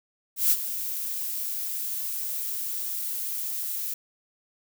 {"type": "noise with ADSR envelope", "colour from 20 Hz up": "violet", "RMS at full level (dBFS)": -19, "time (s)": [0.36, 3.94], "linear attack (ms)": 150, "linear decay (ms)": 49, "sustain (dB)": -12, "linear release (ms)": 5, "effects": []}